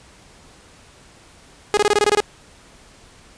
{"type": "tone bursts", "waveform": "sawtooth", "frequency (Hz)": 415.2, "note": "G#4", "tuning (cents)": 0, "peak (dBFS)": -9, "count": 9, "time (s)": [1.74, 2.203], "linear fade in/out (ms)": 0, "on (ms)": 31, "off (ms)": 23, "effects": ["pink hiss -48 dBFS RMS until 3.37 s", "resampled to 22050 Hz"]}